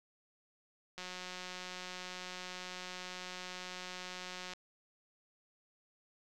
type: click train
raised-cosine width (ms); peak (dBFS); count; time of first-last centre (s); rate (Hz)
0.2; -27; 648; 0.98-4.535; 182
effects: none